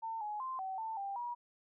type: tone with pitch steps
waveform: sine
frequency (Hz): 901 / 840 / 1043 / 762 / 890 / 792 / 961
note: A5 / G#5 / C6 / G5 / A5 / G5 / B5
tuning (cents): +41 / +19 / -6 / -49 / +20 / +18 / -48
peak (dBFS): -37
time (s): 0.02-1.35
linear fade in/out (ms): 20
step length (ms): 190
effects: none